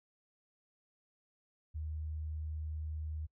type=tone; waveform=sine; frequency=77.5 Hz; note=D#2; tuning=6 cents flat; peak=-37 dBFS; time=1.74-3.27 s; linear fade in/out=20 ms; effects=noise-tail reverb RT60 0.1 s tail -25 dB re dry